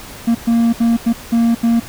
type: tone bursts at uneven times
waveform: triangle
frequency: 232 Hz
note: A#3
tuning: 8 cents flat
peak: -8 dBFS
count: 6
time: 0.27-0.35 / 0.47-0.73 / 0.8-0.97 / 1.06-1.13 / 1.32-1.55 / 1.63-1.8 s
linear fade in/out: 10 ms
effects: pink hiss -34 dBFS RMS until 1.88 s